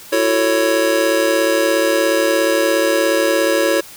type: chord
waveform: square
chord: F# minor seventh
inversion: third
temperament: just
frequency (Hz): 333 / 370 / 444 / 555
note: E4 / F#4 / A4 / C#5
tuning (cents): +18 / 0 / +16 / +2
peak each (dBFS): -20 / -23 / -22 / -17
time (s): 0.12-3.81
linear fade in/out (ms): 10
effects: white hiss -38 dBFS RMS until 3.96 s